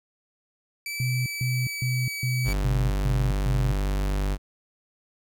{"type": "tone with pitch glide", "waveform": "sawtooth", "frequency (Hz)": [2313, 2282], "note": ["D7", "C#7"], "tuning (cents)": [-27, 50], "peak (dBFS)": -27, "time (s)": [0.86, 2.53], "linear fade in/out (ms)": 2, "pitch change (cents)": -23, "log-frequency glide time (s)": [1.02, 2.11]}
{"type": "tone bursts", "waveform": "sine", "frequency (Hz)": 126.5, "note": "B2", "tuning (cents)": 42, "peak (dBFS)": -23, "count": 7, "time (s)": [1, 3.72], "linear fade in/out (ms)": 2, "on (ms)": 260, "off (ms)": 150}
{"type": "tone", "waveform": "45% pulse", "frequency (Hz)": 49, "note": "G1", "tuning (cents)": 0, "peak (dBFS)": -23, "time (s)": [2.44, 4.38], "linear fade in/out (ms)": 50}
{"effects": []}